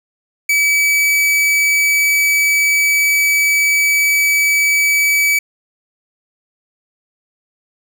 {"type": "tone", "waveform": "45% pulse", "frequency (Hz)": 2291, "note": "D7", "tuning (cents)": -44, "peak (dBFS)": -11, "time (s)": [0.49, 5.39], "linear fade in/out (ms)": 5, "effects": []}